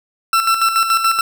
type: tone with tremolo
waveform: 40% pulse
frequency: 1341 Hz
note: E6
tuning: 29 cents sharp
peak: -10 dBFS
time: 0.33-1.21 s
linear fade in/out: 2 ms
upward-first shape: square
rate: 7 Hz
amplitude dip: 55%
effects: none